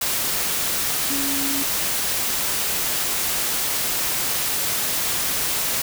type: tone in noise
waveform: sine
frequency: 277.2 Hz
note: C#4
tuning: in tune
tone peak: -27 dBFS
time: 1.1-1.63 s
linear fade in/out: 5 ms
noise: white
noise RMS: -23 dBFS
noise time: 0.01-5.82 s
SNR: -7 dB
effects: none